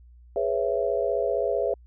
sine chord, C# minor seventh, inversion second, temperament just, 415.8 / 498.9 / 554.4 / 665.2 Hz, G#4 / B4 / C#5 / E5, +2 / +17 / 0 / +16 cents, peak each -28 dBFS, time 0.36-1.74 s, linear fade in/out 2 ms, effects added 60 Hz sine -48 dBFS peak until 1.86 s

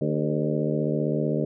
harmonic tone with a mistuned harmonic, 75.6 Hz, D#2, 49 cents flat, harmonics 2 / 3 / 4 / 5 / 6 / 7 / 8, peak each -27 / -29 / -30 / -31 / -32 / -32 / -33 dBFS, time 0.01-1.45 s, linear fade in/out 5 ms, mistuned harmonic 5, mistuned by +64 cents, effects none

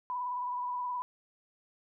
sine tone with vibrato, 987.8 Hz, B5, in tune, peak -32 dBFS, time 0.1-1.02 s, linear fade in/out 0 ms, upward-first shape sine, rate 19 Hz, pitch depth 32 cents each way, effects none

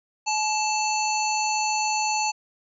harmonic tone with a mistuned harmonic, 883 Hz, A5, 6 cents sharp, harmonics 1 / 3 / 5 / 7 / 8, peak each -24 / -29 / -31 / -32 / -33 dBFS, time 0.26-2.32 s, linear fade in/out 20 ms, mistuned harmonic 1, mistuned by -53 cents, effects none

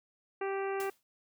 harmonic tone, 390.9 Hz, G4, 5 cents flat, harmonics 1 / 2 / 3 / 4 / 5 / 6 / 7, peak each -33 / -39 / -43 / -45 / -47 / -49 / -50 dBFS, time 0.41-0.9 s, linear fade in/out 5 ms
white noise with exponential decay, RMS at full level -42 dBFS, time 0.8-1.03 s, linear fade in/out 1 ms, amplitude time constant 49 ms
effects none

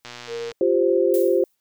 click train, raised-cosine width 0.2 ms, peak -19 dBFS, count 57, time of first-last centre 0.05-0.517 s, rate 120 Hz
sine tone, 466.2 Hz, A#4, in tune, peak -27 dBFS, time 0.27-0.53 s, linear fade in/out 50 ms
sine chord, F suspended second, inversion none, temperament equal, 349.2 / 392 / 523.3 Hz, F4 / G4 / C5, 0 / 0 / 0 cents, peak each -20 dBFS, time 0.61-1.44 s, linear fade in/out 2 ms
violet noise with exponential decay, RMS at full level -30 dBFS, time 1.14-1.55 s, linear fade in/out 0 ms, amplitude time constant 88 ms
effects white hiss -75 dBFS RMS until 1.6 s

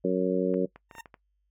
harmonic tone, 92.5 Hz, F#2, in tune, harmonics 2 / 3 / 4 / 5 / 6, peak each -29 / -30 / -29 / -28 / -31 dBFS, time 0.04-0.66 s, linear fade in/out 10 ms
clicks, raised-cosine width 0.5 ms, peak -31 dBFS, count 7, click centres 0.541 / 0.76 / 0.912 / 0.952 / 0.983 / 1.058 / 1.142 s
20% pulse tone with exponential growth, 916 Hz, A#5, 31 cents flat, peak -33 dBFS, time 0.89-1.01 s, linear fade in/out 5 ms, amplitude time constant 26 ms
effects noise-tail reverb RT60 0.1 s tail -19 dB re dry + added 50 Hz sine -70 dBFS peak until 1.5 s

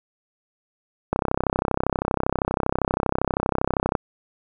click train, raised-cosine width 1 ms, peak -6 dBFS, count 93, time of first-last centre 1.13-3.952 s, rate 32.6 Hz, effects none

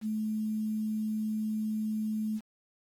sine tone with quantisation, 216.2 Hz, A3, 30 cents flat, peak -29 dBFS, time 0.01-2.41 s, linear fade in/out 50 ms, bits 9, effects AAC 64 kbps

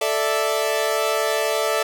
sawtooth chord, A suspended fourth, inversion none, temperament equal, 440 / 587.3 / 659.3 Hz, A4 / D5 / E5, 0 / 0 / 0 cents, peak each -20 dBFS, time 0.01-1.83 s, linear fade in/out 5 ms, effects none

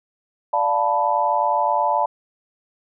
sine chord, B half-diminished seventh, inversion first, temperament equal, 587.3 / 698.5 / 880 / 987.8 Hz, D5 / F5 / A5 / B5, 0 / 0 / 0 / 0 cents, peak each -24 / -24 / -20 / -22 dBFS, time 0.53-2.06 s, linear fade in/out 5 ms, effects none

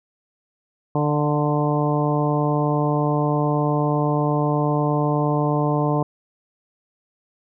harmonic tone with a mistuned harmonic, 148.4 Hz, D3, 18 cents sharp, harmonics 1 / 2 / 3 / 4 / 5 / 6 / 7, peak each -21 / -24 / -26 / -27 / -28 / -29 / -29 dBFS, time 0.95-6.03 s, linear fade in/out 2 ms, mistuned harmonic 5, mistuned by -19 cents, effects none

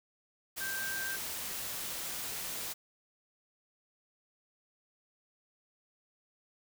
sine tone in noise, 1573 Hz, G6, 6 cents sharp, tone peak -36 dBFS, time 0.6-1.17 s, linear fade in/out 20 ms, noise white, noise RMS -39 dBFS, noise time 0.56-2.74 s, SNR 0 dB, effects none

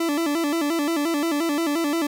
40% pulse tone with vibrato, 311.1 Hz, D#4, in tune, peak -20 dBFS, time 0-2.07 s, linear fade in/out 5 ms, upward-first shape square, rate 5.7 Hz, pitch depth 120 cents each way, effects none

